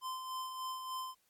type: tone with tremolo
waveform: square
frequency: 1034 Hz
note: C6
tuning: 21 cents flat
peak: -38 dBFS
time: 0.01-1.15 s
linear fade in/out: 50 ms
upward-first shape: sine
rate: 3.4 Hz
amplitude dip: 45%
effects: white hiss -75 dBFS RMS until 1.29 s + AAC 64 kbps